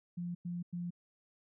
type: tone bursts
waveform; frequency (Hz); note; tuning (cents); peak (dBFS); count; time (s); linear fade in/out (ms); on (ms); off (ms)
sine; 174.61; F3; 0; -36; 3; 0.17-0.906; 10; 180; 98
effects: none